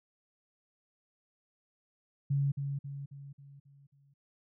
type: tone with echo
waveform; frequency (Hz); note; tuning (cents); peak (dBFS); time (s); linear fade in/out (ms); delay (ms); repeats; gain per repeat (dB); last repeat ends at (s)
sine; 140; C#3; +18; -26; 2.3-2.52; 10; 270; 6; -6; 4.14
effects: none